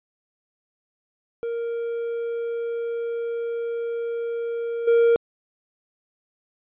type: tone with level steps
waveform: triangle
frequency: 466.2 Hz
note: A#4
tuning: in tune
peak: -23 / -12 dBFS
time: 1.43-5.16 s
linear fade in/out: 0 ms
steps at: 4.87 s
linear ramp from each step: 10 ms
effects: resampled to 8000 Hz